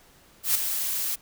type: noise with ADSR envelope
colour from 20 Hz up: blue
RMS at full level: -20 dBFS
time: 0.43-1.16 s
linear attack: 120 ms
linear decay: 6 ms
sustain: -8 dB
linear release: 17 ms
effects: pink hiss -56 dBFS RMS until 1.21 s